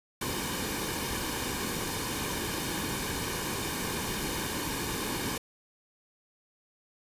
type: noise with comb filter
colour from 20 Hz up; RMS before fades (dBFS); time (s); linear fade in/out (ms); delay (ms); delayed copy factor
pink; -33; 0.21-5.38; 5; 1.5; -0.6
effects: resampled to 32000 Hz